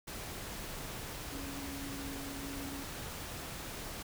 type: tone in noise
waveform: sine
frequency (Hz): 277.2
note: C#4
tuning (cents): 0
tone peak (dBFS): -43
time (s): 1.32-2.84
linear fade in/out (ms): 10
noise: pink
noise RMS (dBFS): -43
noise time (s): 0.07-4.03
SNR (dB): -3
effects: none